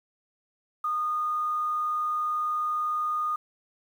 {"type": "tone", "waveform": "sine", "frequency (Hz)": 1227, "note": "D#6", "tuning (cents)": -25, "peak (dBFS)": -25, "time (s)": [0.84, 3.36], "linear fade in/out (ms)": 5, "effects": ["9-bit"]}